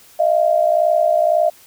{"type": "tone pair together", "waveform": "sine", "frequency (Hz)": [622.3, 684.2], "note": ["D#5", "F5"], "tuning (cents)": [0, -36], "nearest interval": "major second", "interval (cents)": 164, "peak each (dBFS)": -15, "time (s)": [0.19, 1.5], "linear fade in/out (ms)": 10, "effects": ["white hiss -47 dBFS RMS until 1.66 s"]}